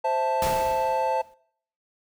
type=chord; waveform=triangle; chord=A minor; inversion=first; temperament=equal; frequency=523.3 / 659.3 / 880 Hz; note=C5 / E5 / A5; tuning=0 / 0 / 0 cents; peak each=-25 / -27 / -22 dBFS; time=0.04-1.22 s; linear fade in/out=10 ms
type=noise with exponential decay; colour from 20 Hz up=pink; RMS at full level=-28 dBFS; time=0.42-1.34 s; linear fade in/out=2 ms; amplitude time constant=200 ms
effects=noise-tail reverb RT60 0.6 s tail -23 dB re dry